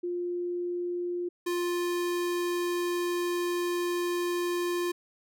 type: tone pair in turn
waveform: sine / square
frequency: 352.1 / 350.7 Hz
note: F4 / F4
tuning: +14 / +7 cents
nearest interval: unison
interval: 7 cents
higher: first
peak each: -29 / -28 dBFS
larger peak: second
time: 0.03-1.29 / 1.46-4.92 s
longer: second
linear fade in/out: 10 ms
effects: none